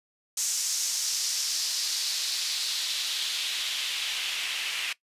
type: noise with band-pass filter sweep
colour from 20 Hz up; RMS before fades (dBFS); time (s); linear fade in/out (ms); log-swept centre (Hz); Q
white; -30; 0.37-4.93; 5; 6500 to 2600; 2.2
effects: noise-tail reverb RT60 0.1 s tail -19 dB re dry + resampled to 32000 Hz